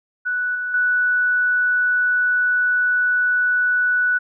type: tone with level steps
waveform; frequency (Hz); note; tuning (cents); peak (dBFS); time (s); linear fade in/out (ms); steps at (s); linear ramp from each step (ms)
sine; 1480; F#6; 0; -19 / -22 / -15; 0.25-4.19; 20; 0.55 / 0.74; 2
effects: none